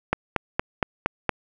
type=click train; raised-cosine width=0.5 ms; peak=-5 dBFS; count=6; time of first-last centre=0.13-1.293 s; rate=4.3 Hz; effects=none